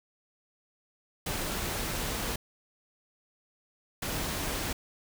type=noise bursts at uneven times; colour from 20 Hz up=pink; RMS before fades=-33 dBFS; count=2; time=1.26-2.36 / 4.02-4.73 s; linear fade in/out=5 ms; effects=none